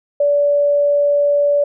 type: tone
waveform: sine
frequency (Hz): 577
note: D5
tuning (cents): -31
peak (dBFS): -11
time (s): 0.2-1.64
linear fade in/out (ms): 5
effects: none